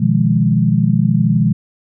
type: chord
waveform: sine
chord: F half-diminished seventh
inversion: second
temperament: equal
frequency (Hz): 123.47 / 155.56 / 174.61 / 207.7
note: Cb3 / Eb3 / F3 / Ab3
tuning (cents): 0 / 0 / 0 / 0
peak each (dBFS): -16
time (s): 0-1.53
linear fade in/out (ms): 10
effects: none